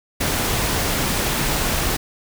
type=noise; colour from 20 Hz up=pink; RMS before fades=-21 dBFS; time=0.2-1.97 s; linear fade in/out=10 ms; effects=none